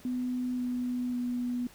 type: tone with pitch steps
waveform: sine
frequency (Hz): 250 / 247.6 / 245.1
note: B3 / B3 / B3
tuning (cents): +21 / +5 / -13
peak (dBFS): -29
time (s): 0.05-1.67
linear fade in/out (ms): 2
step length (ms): 540
effects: pink hiss -55 dBFS RMS until 1.74 s